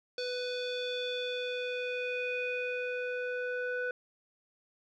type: tone with low-pass filter sweep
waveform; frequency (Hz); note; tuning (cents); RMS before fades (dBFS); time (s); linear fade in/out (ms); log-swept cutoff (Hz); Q
square; 496.4; B4; +9; -35; 0.18-3.91; 2; 4400 to 1700; 4.9
effects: none